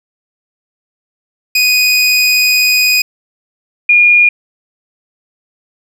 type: tone pair in turn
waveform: 25% pulse / sine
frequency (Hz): 2489 / 2429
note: D#7 / D#7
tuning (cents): 0 / -42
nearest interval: unison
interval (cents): 42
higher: first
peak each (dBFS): -4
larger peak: neither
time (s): 1.55-3.02 / 3.89-4.29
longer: first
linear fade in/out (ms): 5
effects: none